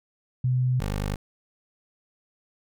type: tone pair in turn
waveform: sine / 15% pulse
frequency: 126.7 / 50.31 Hz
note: B2 / G1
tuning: +45 / +46 cents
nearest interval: octave + major third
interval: 1599 cents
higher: first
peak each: -20 dBFS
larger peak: neither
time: 0.44-0.8 / 0.8-1.16 s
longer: neither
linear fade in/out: 5 ms
effects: none